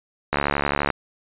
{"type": "click train", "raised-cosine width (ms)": 0.5, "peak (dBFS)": -5, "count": 42, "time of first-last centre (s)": [0.33, 0.903], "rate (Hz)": 71.6, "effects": ["resampled to 8000 Hz"]}